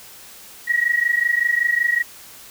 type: tone pair together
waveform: sine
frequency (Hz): 1893 / 1918.3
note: A#6 / A#6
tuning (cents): +26 / +49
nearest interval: unison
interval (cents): 23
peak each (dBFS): -19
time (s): 0.67-2.03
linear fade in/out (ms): 20
effects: white hiss -42 dBFS RMS until 2.5 s